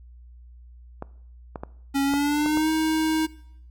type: clicks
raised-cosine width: 1 ms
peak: -18 dBFS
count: 6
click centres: 1.024 / 1.558 / 1.635 / 2.138 / 2.461 / 2.573 s
type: tone with pitch glide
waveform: square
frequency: 276.5 to 315.8 Hz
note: C#4 to D#4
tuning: -4 to +26 cents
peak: -21 dBFS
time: 1.94-3.27 s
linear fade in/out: 20 ms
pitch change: +230 cents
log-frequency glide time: 2.04-2.69 s
effects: noise-tail reverb RT60 0.7 s tail -20 dB re dry + added 60 Hz sine -44 dBFS peak until 3.7 s